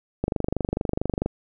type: click train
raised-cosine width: 2 ms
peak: -10 dBFS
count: 26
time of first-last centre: 0.24-1.26 s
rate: 24.5 Hz
effects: none